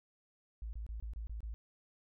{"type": "tone bursts", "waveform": "sine", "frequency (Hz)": 55, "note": "A1", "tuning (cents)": 0, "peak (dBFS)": -39, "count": 7, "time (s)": [0.62, 1.54], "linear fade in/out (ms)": 0, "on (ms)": 110, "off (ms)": 25, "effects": []}